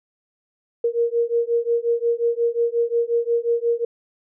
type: beating tone pair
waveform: sine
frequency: 466.2 / 471.8 Hz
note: A#4 / A#4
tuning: 0 / +21 cents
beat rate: 5.6 Hz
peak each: -21 dBFS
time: 0.84-3.85 s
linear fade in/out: 5 ms
effects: none